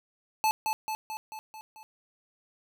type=tone with echo; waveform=square; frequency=870 Hz; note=A5; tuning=20 cents flat; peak=-23 dBFS; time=0.44-0.51 s; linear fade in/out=0 ms; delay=220 ms; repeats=6; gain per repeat=-4 dB; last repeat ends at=1.83 s; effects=none